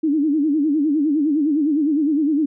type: tone with vibrato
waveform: sine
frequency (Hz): 298.5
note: D4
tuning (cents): +28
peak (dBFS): -15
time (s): 0.03-2.46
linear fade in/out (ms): 10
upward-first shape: sine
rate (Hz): 9.8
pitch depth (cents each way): 130
effects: none